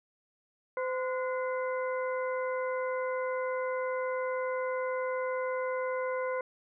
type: harmonic tone with a mistuned harmonic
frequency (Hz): 513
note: C5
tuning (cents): -34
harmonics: 1 / 2 / 3 / 4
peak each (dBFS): -31 / -37 / -41 / -43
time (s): 0.77-6.41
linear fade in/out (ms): 2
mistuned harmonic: 3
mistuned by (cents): -93
effects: none